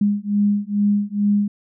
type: beating tone pair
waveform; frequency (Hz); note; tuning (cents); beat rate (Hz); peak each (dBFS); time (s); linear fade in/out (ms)
sine; 203.7 / 206; G#3 / G#3; -33 / -14; 2.3; -19; 0.01-1.48; 5
effects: none